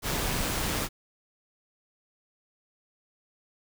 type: noise with amplitude modulation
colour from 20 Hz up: pink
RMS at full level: -28 dBFS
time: 0.02-0.89 s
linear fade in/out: 50 ms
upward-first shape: sine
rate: 140 Hz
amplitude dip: 30%
effects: none